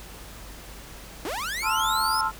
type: linear sweep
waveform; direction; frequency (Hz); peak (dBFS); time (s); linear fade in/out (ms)
sawtooth; up; 261.6 to 5300; -25; 1.25-2.21; 2
type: chord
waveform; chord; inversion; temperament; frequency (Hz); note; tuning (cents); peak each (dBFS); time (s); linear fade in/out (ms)
sine; F major seventh; first; equal; 880 / 1046.5 / 1318.5 / 1396.9; A5 / C6 / E6 / F6; 0 / 0 / 0 / 0; -27 / -29 / -27 / -29; 1.62-2.32; 50
effects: added 50 Hz sine -44 dBFS peak until 2.39 s + pink hiss -44 dBFS RMS until 2.39 s